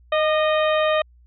harmonic tone with a mistuned harmonic, 620 Hz, D#5, 6 cents flat, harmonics 1 / 2 / 3 / 4 / 5 / 6, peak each -18 / -24 / -28 / -30 / -32 / -34 dBFS, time 0.12-1.02 s, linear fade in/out 5 ms, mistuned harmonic 2, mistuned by -35 cents, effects added 60 Hz sine -49 dBFS peak until 1.26 s

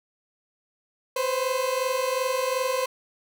30% pulse tone pair together, 506 / 528.7 Hz, B4 / C5, +42 / +18 cents, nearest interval minor second, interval 76 cents, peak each -24 dBFS, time 1.16-2.86 s, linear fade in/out 5 ms, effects none

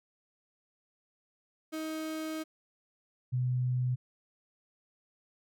35% pulse / sine tone pair in turn, 315.2 / 125.67 Hz, D#4 / B2, +23 / +31 cents, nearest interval octave + major third, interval 1592 cents, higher first, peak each -33 / -27 dBFS, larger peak second, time 1.72-2.44 / 3.32-3.96 s, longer first, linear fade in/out 20 ms, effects none

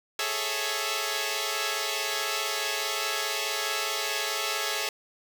5% pulse chord, A major seventh, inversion third, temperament equal, 415.3 / 440 / 554.4 / 659.3 Hz, G#4 / A4 / C#5 / E5, 0 / 0 / 0 / 0 cents, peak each -22 dBFS, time 0.19-4.89 s, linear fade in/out 2 ms, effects none

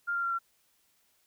sine tone with pitch steps, 1400 / 1387.9 / 1375.9 / 1364.1 Hz, F6 / F6 / F6 / F6, +4 / -11 / -26 / -41 cents, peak -28 dBFS, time 0.07-0.39 s, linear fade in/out 20 ms, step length 80 ms, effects white hiss -70 dBFS RMS until 1.26 s

